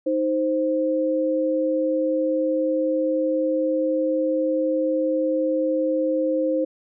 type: tone pair together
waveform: sine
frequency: 312.7 / 523.3 Hz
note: D#4 / C5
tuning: +9 / 0 cents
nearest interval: major sixth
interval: 891 cents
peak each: -23 / -21 dBFS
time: 0.06-6.65 s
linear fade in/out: 10 ms
effects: none